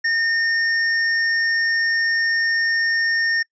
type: tone with tanh clipping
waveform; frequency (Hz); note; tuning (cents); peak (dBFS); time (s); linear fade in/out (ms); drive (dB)
sine; 1828; A#6; -34; -19; 0.04-3.43; 10; 16
effects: noise-tail reverb RT60 0.1 s tail -26 dB re dry + resampled to 16000 Hz